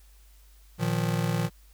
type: chord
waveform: square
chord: Bb suspended fourth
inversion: none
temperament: just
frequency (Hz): 116.54 / 155.39 / 174.81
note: Bb2 / Eb3 / F3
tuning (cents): 0 / -2 / +2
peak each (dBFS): -30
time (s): 0.78-1.5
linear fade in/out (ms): 50
effects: added 50 Hz sine -52 dBFS peak until 1.73 s + white hiss -62 dBFS RMS until 1.73 s